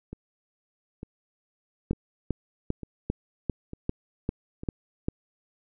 two click trains, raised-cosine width 3 ms, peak -24 / -13 dBFS, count 6 / 9, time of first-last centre 0.13-4.635 / 1.91-5.085 s, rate 1.11 / 2.52 Hz, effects none

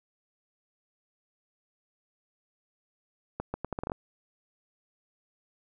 accelerating click train, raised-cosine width 1 ms, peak -18 dBFS, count 9, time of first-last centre 3.4-3.918 s, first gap 140 ms, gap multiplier 0.76, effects none

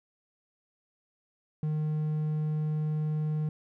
triangle tone, 153.4 Hz, D#3, 24 cents flat, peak -25 dBFS, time 1.63-3.49 s, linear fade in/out 2 ms, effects none

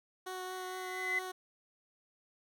15% pulse tone with vibrato, 370 Hz, F#4, in tune, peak -33 dBFS, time 0.26-1.32 s, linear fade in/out 10 ms, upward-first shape triangle, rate 4.4 Hz, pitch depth 11 cents each way
sine tone with exponential growth, 2024 Hz, B6, 42 cents sharp, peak -28 dBFS, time 0.5-1.19 s, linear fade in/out 5 ms, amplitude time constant 150 ms
effects none

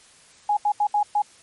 sine tone bursts at uneven times, 830 Hz, G#5, 1 cent flat, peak -17 dBFS, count 5, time 0.49-0.57 / 0.65-0.72 / 0.8-0.87 / 0.94-1.03 / 1.15-1.22 s, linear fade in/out 5 ms, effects white hiss -52 dBFS RMS until 1.42 s + MP3 48 kbps

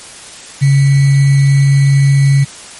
sine tone with sample-and-hold, 138.59 Hz, C#3, in tune, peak -5 dBFS, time 0.61-2.45 s, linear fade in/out 20 ms, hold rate 2100 Hz, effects white hiss -32 dBFS RMS until 2.79 s + MP3 48 kbps

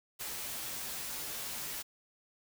white noise with comb filter, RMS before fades -40 dBFS, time 0.19-1.83 s, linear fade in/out 20 ms, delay 11 ms, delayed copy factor -0.6, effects none

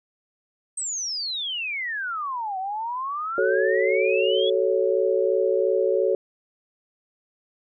sine exponential two-way sweep, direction down then up, 8372 to 740 to 3425 Hz, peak -26 dBFS, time 0.77-4.5 s, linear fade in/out 5 ms, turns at 2.58 s
sine chord, F# minor, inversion none, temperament equal with one note detuned, 377.1 / 440 / 554.4 Hz, F#4 / A4 / C#5, +33 / 0 / 0 cents, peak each -23 dBFS, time 3.38-6.15 s, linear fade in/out 2 ms
effects none

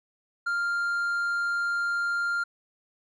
triangle tone, 1396.9 Hz, F6, in tune, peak -23 dBFS, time 0.46-2.44 s, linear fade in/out 10 ms, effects resampled to 22050 Hz

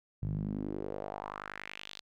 sawtooth tone with band-pass filter sweep, 50.5 Hz, G#1, 48 cents flat, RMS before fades -39 dBFS, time 0.22-2.01 s, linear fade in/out 5 ms, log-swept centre 120 to 4300 Hz, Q 3, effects none

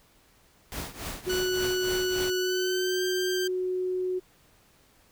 pink noise with tremolo, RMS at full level -34 dBFS, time 0.72-2.3 s, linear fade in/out 0 ms, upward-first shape triangle, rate 3.5 Hz, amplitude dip 85%
sine tone, 367.7 Hz, F#4, 11 cents flat, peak -26 dBFS, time 1.26-4.2 s, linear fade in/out 20 ms
15% pulse tone with pitch glide, 1479 to 1576 Hz, F#6 to G6, -1 to +9 cents, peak -24 dBFS, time 1.29-3.48 s, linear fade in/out 10 ms, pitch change +110 cents, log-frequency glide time 2.38-3.02 s
effects pink hiss -61 dBFS RMS until 5.11 s

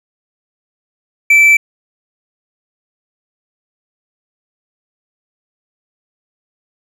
triangle tone, 2324 Hz, D7, 19 cents flat, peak -3 dBFS, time 1.3-1.57 s, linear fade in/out 5 ms, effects none

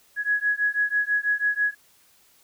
sine beating tone pair, 1671 / 1677.1 Hz, G#6 / G#6, +10 / +16 cents, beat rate 6.1 Hz, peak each -24 dBFS, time 0.16-1.75 s, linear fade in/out 50 ms, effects white hiss -59 dBFS RMS until 2.43 s

